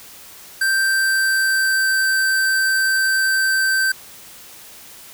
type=tone with pitch glide; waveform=square; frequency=1568 to 1553.6 Hz; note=G6 to G6; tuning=0 to -16 cents; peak=-16 dBFS; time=0.61-3.92 s; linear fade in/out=5 ms; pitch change=-16 cents; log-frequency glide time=0.79-1.89 s; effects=white hiss -41 dBFS RMS until 5.13 s